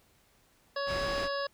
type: harmonic tone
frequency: 560 Hz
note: C#5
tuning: 18 cents sharp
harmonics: 1 / 2 / 3 / 5 / 6 / 7 / 8 / 9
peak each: -33 / -37 / -38 / -48 / -51 / -46 / -49 / -42 dBFS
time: 0.76-1.47 s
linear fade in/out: 5 ms
type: low-pass noise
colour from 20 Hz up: pink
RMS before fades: -38 dBFS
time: 0.86-1.29 s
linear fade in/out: 50 ms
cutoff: 4900 Hz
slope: 12 dB/octave
effects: pink hiss -66 dBFS RMS until 1.53 s